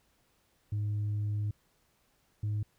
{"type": "tone pair in turn", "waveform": "sine", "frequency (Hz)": [104.3, 105.09], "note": ["G#2", "G#2"], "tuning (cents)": [8, 21], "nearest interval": "unison", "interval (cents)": 13, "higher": "second", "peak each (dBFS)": -27, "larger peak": "neither", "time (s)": [[0.72, 1.51], [2.43, 2.63]], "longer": "first", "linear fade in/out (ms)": 5, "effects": ["tanh soft clip ceiling -28 dBFS", "pink hiss -71 dBFS RMS until 2.78 s"]}